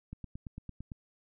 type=click train; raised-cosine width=5 ms; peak=-29 dBFS; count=8; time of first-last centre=0.13-0.918 s; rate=8.88 Hz; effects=none